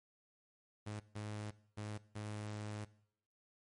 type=tone bursts at uneven times; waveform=sawtooth; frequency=105.6 Hz; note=G#2; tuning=29 cents sharp; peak=-38 dBFS; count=4; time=0.86-1 / 1.15-1.51 / 1.77-1.98 / 2.15-2.85 s; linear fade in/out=10 ms; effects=noise-tail reverb RT60 0.7 s tail -19 dB re dry + MP3 48 kbps